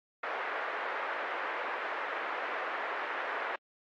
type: band-pass noise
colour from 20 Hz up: white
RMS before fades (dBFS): -36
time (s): 0.23-3.56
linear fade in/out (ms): 5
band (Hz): 440 to 1900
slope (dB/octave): 24
effects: AAC 64 kbps